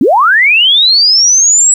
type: linear sweep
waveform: sine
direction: up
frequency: 207.7 to 7850 Hz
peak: -4 dBFS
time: 0.01-1.74 s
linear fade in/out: 2 ms
effects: 7-bit